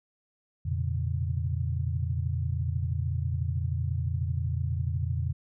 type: tone cluster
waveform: sine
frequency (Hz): 86.2 / 116.5 / 128.8 / 142.5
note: F2 / A#2 / C3 / C#3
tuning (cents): -22 / -1 / -27 / +48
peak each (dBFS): -29 / -32 / -37 / -34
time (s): 0.65-5.33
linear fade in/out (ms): 10
effects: none